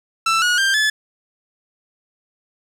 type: tone with pitch steps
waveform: sawtooth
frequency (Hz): 1331 / 1451.5 / 1582.8 / 1726.1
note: E6 / F#6 / G6 / A6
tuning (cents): +16 / -34 / +16 / -34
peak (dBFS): -11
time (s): 0.26-0.9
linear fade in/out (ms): 5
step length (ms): 160
effects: low-pass 8000 Hz 12 dB/octave + 7-bit